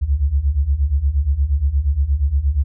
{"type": "beating tone pair", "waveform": "sine", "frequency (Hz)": [65.41, 73.91], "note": ["C2", "D2"], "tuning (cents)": [0, 12], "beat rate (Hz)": 8.5, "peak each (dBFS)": [-19, -16], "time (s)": [0.01, 2.64], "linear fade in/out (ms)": 20, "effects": []}